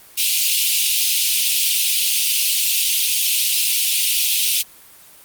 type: high-pass noise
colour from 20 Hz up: pink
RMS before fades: -17 dBFS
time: 0.17-4.63 s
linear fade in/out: 20 ms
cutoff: 2600 Hz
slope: 48 dB/octave
effects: white hiss -45 dBFS RMS until 5.24 s + Opus 32 kbps